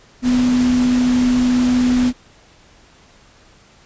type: tone in noise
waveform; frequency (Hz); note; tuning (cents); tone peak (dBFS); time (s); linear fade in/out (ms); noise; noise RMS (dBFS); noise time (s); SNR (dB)
sine; 249; B3; +14; -12; 0.22-2.13; 50; pink; -27; 0.22-2.13; +12
effects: pink hiss -49 dBFS RMS until 3.85 s + resampled to 16000 Hz